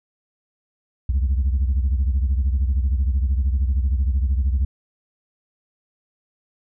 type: beating tone pair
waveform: sine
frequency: 64.5 / 77.5 Hz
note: C2 / D#2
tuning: -24 / -6 cents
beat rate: 13 Hz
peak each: -16 / -21 dBFS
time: 1.09-4.65 s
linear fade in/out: 5 ms
effects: tanh soft clip ceiling -14 dBFS